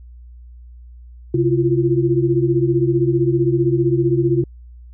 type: tone cluster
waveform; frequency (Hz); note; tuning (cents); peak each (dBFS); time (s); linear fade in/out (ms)
sine; 133.5 / 337 / 352.4; C3 / E4 / F4; +35 / +38 / +16; -18; 1.34-4.44; 5
effects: added 60 Hz sine -37 dBFS peak until 4.93 s